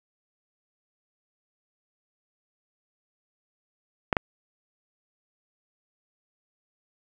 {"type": "clicks", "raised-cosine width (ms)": 0.5, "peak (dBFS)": -6, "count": 2, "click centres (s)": [4.128, 4.168], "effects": []}